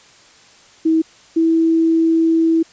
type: tone pair in turn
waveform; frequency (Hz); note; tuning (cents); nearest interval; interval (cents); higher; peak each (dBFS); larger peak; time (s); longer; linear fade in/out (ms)
sine; 321.4 / 326.8; E4 / E4; -44 / -15; unison; 29; second; -11; neither; 0.85-1.02 / 1.36-2.63; second; 10
effects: white hiss -47 dBFS RMS until 2.72 s + resampled to 16000 Hz